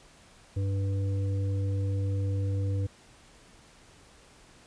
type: harmonic tone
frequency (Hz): 98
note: G2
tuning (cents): 0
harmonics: 1 / 3 / 5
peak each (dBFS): -26 / -40 / -41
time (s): 0.56-2.87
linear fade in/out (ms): 10
effects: pink hiss -56 dBFS RMS until 4.66 s + resampled to 22050 Hz